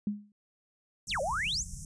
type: tone with exponential decay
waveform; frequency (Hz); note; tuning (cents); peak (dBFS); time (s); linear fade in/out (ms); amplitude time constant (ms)
sine; 206.6; G#3; -9; -25; 0.07-0.32; 2; 53
type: band-stop noise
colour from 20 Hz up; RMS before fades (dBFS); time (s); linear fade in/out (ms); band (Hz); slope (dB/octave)
pink; -41; 1.07-1.85; 2; 200 to 5600; 96
type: exponential two-way sweep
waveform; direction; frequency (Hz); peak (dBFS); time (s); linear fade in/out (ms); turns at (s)
sine; down then up; 8320 to 511 to 8320; -29; 1.07-1.65; 50; 1.21
effects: resampled to 22050 Hz